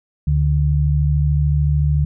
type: tone pair together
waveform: sine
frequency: 73.26 / 146.83 Hz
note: D2 / D3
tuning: -4 / 0 cents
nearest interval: octave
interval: 1204 cents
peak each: -16 dBFS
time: 0.27-2.05 s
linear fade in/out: 5 ms
effects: none